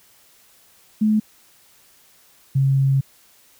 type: tone pair in turn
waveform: sine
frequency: 214.7 / 135.77 Hz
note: A3 / C#3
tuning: -42 / -36 cents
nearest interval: minor sixth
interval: 794 cents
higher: first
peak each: -14 dBFS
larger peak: neither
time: 1.01-1.2 / 2.55-3.01 s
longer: second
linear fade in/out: 10 ms
effects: white hiss -54 dBFS RMS until 3.59 s